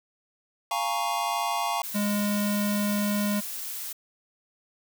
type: chord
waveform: square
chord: Bb minor seventh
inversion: second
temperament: equal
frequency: 698.5 / 830.6 / 932.3 / 1108.7 Hz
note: F5 / Ab5 / Bb5 / Db6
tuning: 0 / 0 / 0 / 0 cents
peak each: -32 dBFS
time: 0.71-1.82 s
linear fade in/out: 2 ms
type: noise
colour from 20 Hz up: blue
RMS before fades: -35 dBFS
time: 1.83-3.93 s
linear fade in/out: 10 ms
type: tone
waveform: square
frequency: 205.8 Hz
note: G#3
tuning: 16 cents flat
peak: -25 dBFS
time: 1.94-3.41 s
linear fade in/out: 20 ms
effects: none